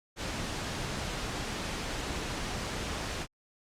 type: noise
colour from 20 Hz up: pink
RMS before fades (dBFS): -35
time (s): 0.16-3.27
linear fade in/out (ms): 50
effects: low-pass 7000 Hz 12 dB/octave + Opus 48 kbps